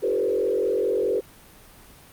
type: tone with frequency modulation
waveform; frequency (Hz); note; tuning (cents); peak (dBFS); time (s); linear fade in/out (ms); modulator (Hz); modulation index
sine; 440; A4; 0; -20; 0.02-1.21; 20; 44.8; 1.7
effects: pink hiss -49 dBFS RMS until 2.12 s + Opus 32 kbps